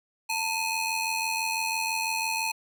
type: ring-modulated tone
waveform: sawtooth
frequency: 1700 Hz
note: G#6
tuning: 40 cents sharp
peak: -20 dBFS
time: 0.29-2.52 s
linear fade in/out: 10 ms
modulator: 807 Hz
effects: none